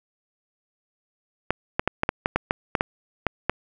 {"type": "clicks", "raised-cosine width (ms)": 0.5, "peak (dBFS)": -5, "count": 12, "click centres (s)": [1.506, 1.795, 1.876, 2.034, 2.091, 2.259, 2.36, 2.509, 2.752, 2.809, 3.267, 3.496], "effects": []}